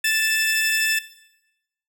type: tone pair together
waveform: sawtooth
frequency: 1760 / 2634 Hz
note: A6 / E7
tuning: 0 / -2 cents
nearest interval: perfect fifth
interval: 698 cents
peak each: -17 / -19 dBFS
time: 0.04-0.99 s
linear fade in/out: 5 ms
effects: noise-tail reverb RT60 0.9 s tail -17 dB re dry